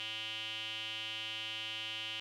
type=tone with band-pass filter; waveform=square; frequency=110 Hz; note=A2; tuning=in tune; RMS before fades=-41 dBFS; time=0-2.2 s; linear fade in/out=0 ms; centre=3000 Hz; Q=7.4; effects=none